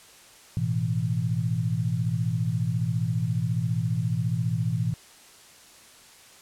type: chord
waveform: sine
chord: A suspended second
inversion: none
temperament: equal with one note detuned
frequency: 108.86 / 123.47 / 164.81 Hz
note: A2 / B2 / E3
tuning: -18 / 0 / 0 cents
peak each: -28 / -27 / -28 dBFS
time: 0.57-4.94 s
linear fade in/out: 0 ms
effects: white hiss -51 dBFS RMS until 6.41 s + low-pass 10000 Hz 12 dB/octave